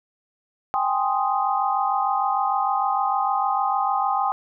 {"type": "chord", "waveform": "sine", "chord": "Ab major seventh", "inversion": "third", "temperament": "equal", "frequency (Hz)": [784, 830.6, 1046.5, 1244.5], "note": ["G5", "Ab5", "C6", "Eb6"], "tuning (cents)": [0, 0, 0, 0], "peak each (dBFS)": [-23, -26, -26, -26], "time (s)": [0.74, 4.32], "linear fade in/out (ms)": 0, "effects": []}